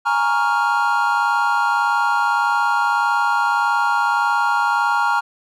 triangle chord, Bb minor seventh, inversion third, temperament equal, 830.6 / 932.3 / 1108.7 / 1396.9 Hz, Ab5 / Bb5 / Db6 / F6, 0 / 0 / 0 / 0 cents, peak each -20 / -18 / -22 / -18 dBFS, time 0.05-5.21 s, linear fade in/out 20 ms, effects none

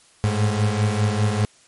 35% pulse beating tone pair, 103.7 / 108.7 Hz, G#2 / A2, -2 / -21 cents, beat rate 5 Hz, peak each -18 / -21 dBFS, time 0.24-1.45 s, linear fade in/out 0 ms, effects white hiss -54 dBFS RMS until 1.67 s + MP3 48 kbps

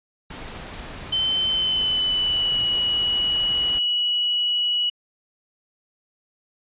pink noise, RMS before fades -36 dBFS, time 0.3-3.79 s, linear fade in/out 5 ms
sine tone with pitch glide, 3075 to 2928 Hz, G7 to F#7, -34 to -19 cents, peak -19 dBFS, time 1.12-4.9 s, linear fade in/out 10 ms, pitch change -85 cents, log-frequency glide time 1.5-2.61 s
effects resampled to 8000 Hz

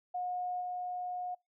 sine tone with level steps, 722 Hz, F#5, 43 cents flat, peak -33 / -35 dBFS, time 0.14-1.35 s, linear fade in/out 10 ms, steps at 0.6 s, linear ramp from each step 20 ms, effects noise-tail reverb RT60 0.2 s tail -26 dB re dry

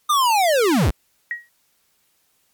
square linear sweep, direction down, 1231 to 33 Hz, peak -15 dBFS, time 0.09-0.91 s, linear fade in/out 10 ms
sine tone with exponential decay, 1900 Hz, A#6, 33 cents sharp, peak -19 dBFS, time 1.31-1.49 s, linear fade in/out 1 ms, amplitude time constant 37 ms
effects white hiss -64 dBFS RMS until 2.53 s + MP3 96 kbps

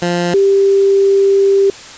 15% pulse / sine tone pair in turn, 174.6 / 393.7 Hz, F3 / G4, 0 / +8 cents, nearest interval octave + major second, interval 1408 cents, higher second, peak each -7 dBFS, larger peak neither, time 0.02-0.34 / 0.34-1.7 s, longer second, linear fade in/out 2 ms, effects white hiss -33 dBFS RMS until 1.97 s + resampled to 16000 Hz

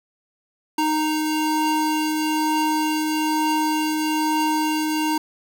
square tone pair together, 309.7 / 928 Hz, D#4 / A#5, -8 / -8 cents, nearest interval octave + perfect fifth, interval 1900 cents, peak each -22 / -24 dBFS, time 0.78-5.18 s, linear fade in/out 5 ms, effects none

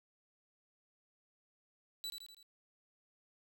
40% pulse tone with echo, 3951 Hz, B7, in tune, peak -38 dBFS, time 2.04-2.1 s, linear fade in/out 0 ms, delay 82 ms, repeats 4, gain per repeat -5 dB, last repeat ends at 2.428 s, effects none

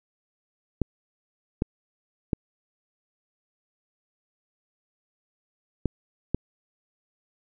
clicks, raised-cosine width 3 ms, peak -10 dBFS, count 5, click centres 0.817 / 1.621 / 2.332 / 5.857 / 6.346 s, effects none

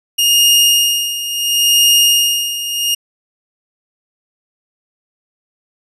sawtooth tone with tremolo, 2843 Hz, F7, 30 cents sharp, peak -4 dBFS, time 0.18-2.95 s, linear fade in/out 10 ms, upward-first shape sine, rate 0.72 Hz, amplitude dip 75%, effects resampled to 32000 Hz

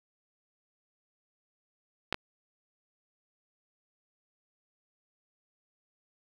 clicks, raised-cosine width 0.3 ms, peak -12 / -16 dBFS, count 2, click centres 2.126 / 2.144 s, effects 7-bit

